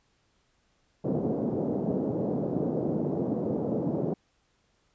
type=band-pass noise; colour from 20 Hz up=pink; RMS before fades=-29 dBFS; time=1.04-4.14 s; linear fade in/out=5 ms; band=150 to 560 Hz; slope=24 dB/octave; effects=pink hiss -70 dBFS RMS until 4.94 s + resampled to 16000 Hz